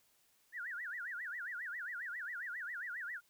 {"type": "tone with vibrato", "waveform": "sine", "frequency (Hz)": 1661.2, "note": "G#6", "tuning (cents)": 0, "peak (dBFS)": -40, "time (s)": [0.52, 3.21], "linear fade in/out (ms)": 50, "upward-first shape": "sine", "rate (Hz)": 7.4, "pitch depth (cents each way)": 300, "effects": ["white hiss -72 dBFS RMS until 3.29 s"]}